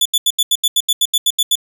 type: tone bursts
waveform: sawtooth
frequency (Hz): 3466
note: A7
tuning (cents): -27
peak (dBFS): -8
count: 13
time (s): 0.01-1.555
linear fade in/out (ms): 5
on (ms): 45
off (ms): 80
effects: none